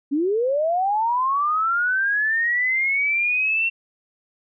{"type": "linear sweep", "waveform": "sine", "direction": "up", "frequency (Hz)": [267.6, 2726], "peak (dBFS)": -18, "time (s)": [0.11, 3.7], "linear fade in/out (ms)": 20, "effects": []}